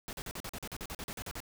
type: noise bursts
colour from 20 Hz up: pink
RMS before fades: -41 dBFS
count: 15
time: 0.08-1.403 s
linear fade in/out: 0 ms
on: 49 ms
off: 42 ms
effects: none